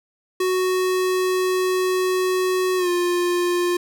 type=tone with pitch glide; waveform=square; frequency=370 to 352.7 Hz; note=F#4 to F4; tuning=0 to +17 cents; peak=-19 dBFS; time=0.4-3.77 s; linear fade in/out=5 ms; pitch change=-83 cents; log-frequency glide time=2.77-2.89 s; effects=none